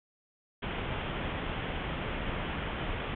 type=low-pass noise; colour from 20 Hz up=pink; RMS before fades=-35 dBFS; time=0.62-3.15 s; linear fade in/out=10 ms; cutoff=3400 Hz; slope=96 dB/octave; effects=none